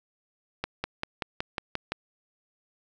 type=accelerating click train; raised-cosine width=0.3 ms; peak=-13 dBFS; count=8; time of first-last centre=0.64-1.92 s; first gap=200 ms; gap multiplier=0.97; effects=none